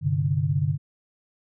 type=chord; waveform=sine; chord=G suspended fourth; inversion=none; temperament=equal; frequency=98 / 130.81 / 146.83 Hz; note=G2 / C3 / D3; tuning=0 / 0 / 0 cents; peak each=-27 / -26 / -23 dBFS; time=0.01-0.78 s; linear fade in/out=50 ms; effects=none